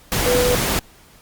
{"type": "tone in noise", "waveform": "sine", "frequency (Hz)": 493.9, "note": "B4", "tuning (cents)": 0, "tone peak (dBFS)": -16, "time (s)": [0.26, 0.55], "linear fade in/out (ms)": 0, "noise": "pink", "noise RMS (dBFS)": -20, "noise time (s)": [0.12, 0.79], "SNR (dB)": 1, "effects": ["pink hiss -49 dBFS RMS until 1.21 s", "Opus 48 kbps"]}